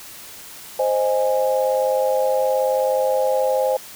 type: chord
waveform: sine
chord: Ab major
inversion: first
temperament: equal with one note detuned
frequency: 523.3 / 622.3 / 827.3 Hz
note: C5 / Eb5 / Ab5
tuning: 0 / 0 / -7 cents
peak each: -18 / -23 / -24 dBFS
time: 0.79-3.77 s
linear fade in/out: 5 ms
effects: white hiss -39 dBFS RMS until 3.95 s